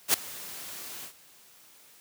white noise with ADSR envelope, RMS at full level -20 dBFS, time 0.08-1.13 s, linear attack 59 ms, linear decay 4 ms, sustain -21 dB, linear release 86 ms, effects white hiss -56 dBFS RMS until 2 s + high-pass 100 Hz 12 dB/octave

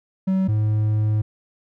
triangle tone pair in turn, 189.8 / 107.11 Hz, F#3 / A2, +44 / -46 cents, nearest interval minor seventh, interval 990 cents, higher first, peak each -15 dBFS, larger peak neither, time 0.27-0.48 / 0.48-1.22 s, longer second, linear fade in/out 10 ms, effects none

